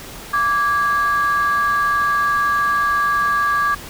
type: tone pair together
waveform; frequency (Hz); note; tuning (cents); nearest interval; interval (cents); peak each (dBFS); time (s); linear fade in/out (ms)
sine; 1164 / 1646.1; D6 / G#6; -16 / -16; tritone; 600; -15 / -18; 0.33-3.75; 10
effects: tanh soft clip ceiling -10 dBFS + pink hiss -35 dBFS RMS until 3.89 s